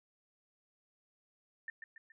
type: tone with echo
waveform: sine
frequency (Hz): 1792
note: A6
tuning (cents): +31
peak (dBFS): -39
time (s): 1.68-1.7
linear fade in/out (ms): 2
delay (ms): 140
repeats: 3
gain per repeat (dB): -6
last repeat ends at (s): 2.12
effects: none